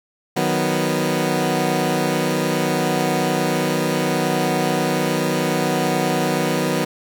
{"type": "chord", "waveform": "15% pulse", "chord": "B major", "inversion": "first", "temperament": "equal", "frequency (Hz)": [155.56, 185, 246.9], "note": ["D#3", "F#3", "B3"], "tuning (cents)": [0, 0, 0], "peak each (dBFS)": -16, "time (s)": [0.36, 6.85], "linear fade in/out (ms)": 10, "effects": []}